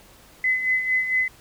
sine tone with tremolo, 2027 Hz, B6, 45 cents sharp, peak -17 dBFS, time 0.44-1.28 s, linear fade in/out 2 ms, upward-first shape sine, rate 4.4 Hz, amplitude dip 60%, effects pink hiss -51 dBFS RMS until 1.4 s

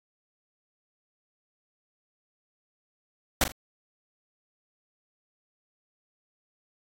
pink noise with echo, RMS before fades -22 dBFS, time 3.41-3.44 s, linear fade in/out 2 ms, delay 40 ms, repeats 2, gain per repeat -10 dB, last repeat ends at 3.52 s, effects AAC 48 kbps

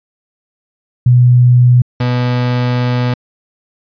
sine / 35% pulse tone pair in turn, 123.47 / 123.47 Hz, B2 / B2, 0 / 0 cents, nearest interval unison, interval 0 cents, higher neither, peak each -4 / -10 dBFS, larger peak first, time 1.06-1.82 / 2-3.14 s, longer second, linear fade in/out 5 ms, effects resampled to 11025 Hz

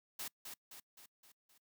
white noise with echo, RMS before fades -43 dBFS, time 0.19-0.28 s, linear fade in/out 5 ms, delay 260 ms, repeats 5, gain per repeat -5 dB, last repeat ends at 1.58 s, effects noise-tail reverb RT60 0.1 s tail -24 dB re dry + high-pass 150 Hz 12 dB/octave

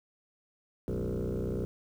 sine tone with frequency modulation, 138.59 Hz, C#3, in tune, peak -28 dBFS, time 0.88-1.65 s, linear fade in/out 0 ms, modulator 60.6 Hz, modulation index 5.7, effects tanh soft clip ceiling -28 dBFS + 10-bit

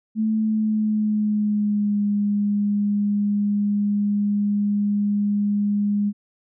sine tone with pitch glide, 218.4 to 205 Hz, A3 to G#3, -13 to -22 cents, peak -18 dBFS, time 0.15-6.13 s, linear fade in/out 50 ms, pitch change -109 cents, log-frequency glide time 0.37-2.02 s, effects none

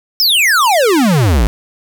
square exponential sweep, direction down, 5460 to 48.12 Hz, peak -9 dBFS, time 0.2-1.47 s, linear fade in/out 0 ms, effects 8-bit

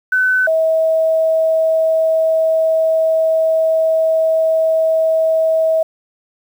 sine tone pair in turn, 1511 / 643.4 Hz, F#6 / E5, +36 / -42 cents, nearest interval octave + minor third, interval 1478 cents, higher first, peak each -11 dBFS, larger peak neither, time 0.12-0.47 / 0.47-5.83 s, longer second, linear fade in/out 5 ms, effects 7-bit

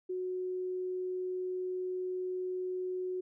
sine tone, 367.5 Hz, F#4, 12 cents flat, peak -33 dBFS, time 0.09-3.21 s, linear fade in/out 10 ms, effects none

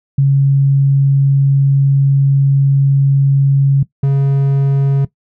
sine / triangle tone pair in turn, 138.1 / 138.1 Hz, C#3 / C#3, -6 / -6 cents, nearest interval unison, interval 0 cents, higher neither, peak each -7 dBFS, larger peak neither, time 0.18-3.83 / 4.03-5.05 s, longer first, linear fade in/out 5 ms, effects noise-tail reverb RT60 0.1 s tail -17 dB re dry

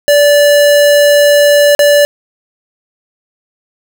square tone with dropouts, 581 Hz, D5, 19 cents flat, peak -5 dBFS, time 0.08-2.05 s, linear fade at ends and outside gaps 0 ms, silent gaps 1.75-1.792 s, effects none

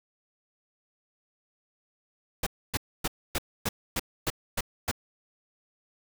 pink noise bursts, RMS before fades -28 dBFS, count 9, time 2.43-4.914 s, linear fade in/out 5 ms, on 36 ms, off 270 ms, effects none

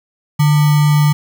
sine tone with sample-and-hold, 148.5 Hz, D3, 20 cents sharp, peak -8 dBFS, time 0.39-1.13 s, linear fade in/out 10 ms, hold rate 1050 Hz, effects none

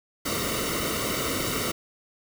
pink noise with comb filter, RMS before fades -28 dBFS, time 0.25-1.72 s, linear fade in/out 10 ms, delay 1.2 ms, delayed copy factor -0.8, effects none

